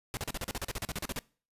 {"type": "noise bursts", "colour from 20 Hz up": "pink", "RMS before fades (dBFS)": -35, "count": 16, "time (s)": [0.14, 1.19], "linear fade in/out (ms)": 0, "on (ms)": 30, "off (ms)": 38, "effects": ["noise-tail reverb RT60 0.4 s tail -23 dB re dry", "resampled to 32000 Hz"]}